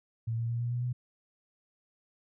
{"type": "tone with pitch steps", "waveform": "sine", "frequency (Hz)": [114.1, 115.96, 117.85, 119.77, 121.73, 123.71], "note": ["A#2", "A#2", "A#2", "A#2", "B2", "B2"], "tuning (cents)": [-37, -9, 19, 47, -25, 3], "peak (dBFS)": -29, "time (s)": [0.27, 0.93], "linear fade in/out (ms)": 10, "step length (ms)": 110, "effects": []}